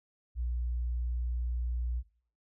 sine tone, 60.1 Hz, B1, 46 cents flat, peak -29 dBFS, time 0.35-2.03 s, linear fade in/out 50 ms, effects noise-tail reverb RT60 0.5 s tail -19 dB re dry + tanh soft clip ceiling -26 dBFS

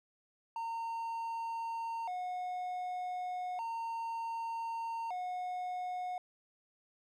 triangle tone with vibrato, 816 Hz, G#5, 31 cents flat, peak -34 dBFS, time 0.56-6.18 s, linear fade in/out 2 ms, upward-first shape square, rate 0.33 Hz, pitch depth 200 cents each way, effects none

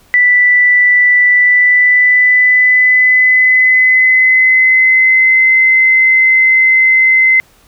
sine tone with pitch glide, 1975.5 to 2058 Hz, B6 to C7, 0 to -29 cents, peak -5 dBFS, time 0.14-7.4 s, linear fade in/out 0 ms, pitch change +71 cents, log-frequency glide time 1.3-5.5 s, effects pink hiss -48 dBFS RMS until 7.67 s

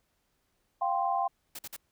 sine chord, F suspended second, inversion none, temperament equal, 698.5 / 784 / 1046.5 Hz, F5 / G5 / C6, 0 / 0 / 0 cents, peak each -31 / -29 / -32 dBFS, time 0.81-1.28 s, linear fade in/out 10 ms
white noise bursts, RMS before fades -41 dBFS, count 3, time 1.55-1.765 s, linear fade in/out 5 ms, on 39 ms, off 49 ms
effects pink hiss -75 dBFS RMS until 1.91 s

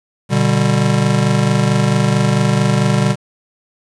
square chord, G major, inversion first, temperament just, 122.5 / 147 / 196 Hz, B2 / D3 / G3, -14 / +2 / 0 cents, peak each -17 dBFS, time 0.29-3.16 s, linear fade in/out 50 ms, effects resampled to 22050 Hz + 7-bit

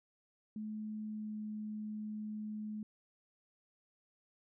sine tone with pitch glide, 214.6 to 213.2 Hz, A3 to G#3, -43 to +46 cents, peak -39 dBFS, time 0.56-2.83 s, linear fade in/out 2 ms, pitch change -11 cents, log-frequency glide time 1.04-1.38 s, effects none

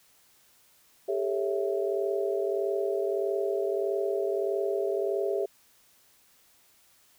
sine chord, A dominant seventh, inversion third, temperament equal with one note detuned, 398.4 / 440 / 554.4 / 659.3 Hz, G4 / A4 / C#5 / E5, +28 / 0 / 0 / 0 cents, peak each -28 / -34 / -34 / -33 dBFS, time 1.08-5.46 s, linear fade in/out 10 ms, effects white hiss -62 dBFS RMS until 7.18 s

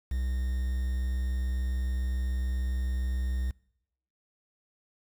triangle tone with quantisation, 63.5 Hz, B1, 49 cents sharp, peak -25 dBFS, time 0.11-3.51 s, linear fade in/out 5 ms, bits 8, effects noise-tail reverb RT60 0.8 s tail -25 dB re dry

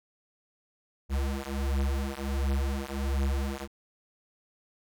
square beating tone pair, 67.7 / 69.1 Hz, C#2 / C#2, -40 / -5 cents, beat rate 1.4 Hz, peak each -31 dBFS, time 1.09-3.68 s, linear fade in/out 50 ms, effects none

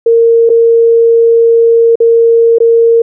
sine tone with dropouts, 461.3 Hz, A#4, 18 cents flat, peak -3 dBFS, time 0.06-3.02 s, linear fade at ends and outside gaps 5 ms, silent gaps 0.493-0.499 / 1.956-2.002 / 2.585-2.602 s, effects none

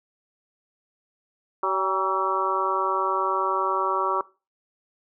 harmonic tone with a mistuned harmonic, 190.1 Hz, F#3, 47 cents sharp, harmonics 2 / 3 / 4 / 5 / 6 / 7, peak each -29 / -32 / -34 / -26 / -25 / -30 dBFS, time 1.63-4.21 s, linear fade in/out 2 ms, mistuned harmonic 4, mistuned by +68 cents, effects noise-tail reverb RT60 0.3 s tail -20 dB re dry

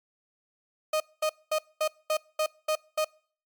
35% pulse tone bursts, 620 Hz, D#5, 6 cents flat, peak -22 dBFS, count 8, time 0.93-3.046 s, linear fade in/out 5 ms, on 72 ms, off 220 ms, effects noise-tail reverb RT60 0.5 s tail -26 dB re dry + MP3 96 kbps

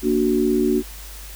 sine chord, Bb augmented, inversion none, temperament equal, 233.1 / 293.7 / 370 Hz, Bb3 / D4 / F#4, 0 / 0 / 0 cents, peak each -21 / -21 / -19 dBFS, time 0.02-0.83 s, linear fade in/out 50 ms, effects added 50 Hz sine -36 dBFS peak until 1.35 s + white hiss -40 dBFS RMS until 1.35 s

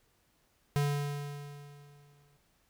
square tone with exponential decay, 144.1 Hz, D3, 33 cents flat, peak -26 dBFS, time 0.76-2.37 s, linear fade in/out 0 ms, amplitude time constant 350 ms, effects pink hiss -71 dBFS RMS until 2.69 s

